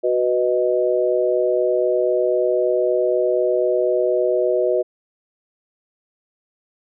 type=chord; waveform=sine; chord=B major; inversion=second; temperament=equal; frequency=370 / 493.9 / 622.3 Hz; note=F#4 / B4 / D#5; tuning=0 / 0 / 0 cents; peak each=-20 dBFS; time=0.03-4.83 s; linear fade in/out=20 ms; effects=none